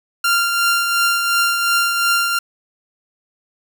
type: tone with tremolo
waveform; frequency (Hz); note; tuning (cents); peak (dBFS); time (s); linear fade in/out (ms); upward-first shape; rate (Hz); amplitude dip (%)
sawtooth; 1389; F6; -10; -9; 0.24-2.39; 5; triangle; 2.8; 45
effects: 7-bit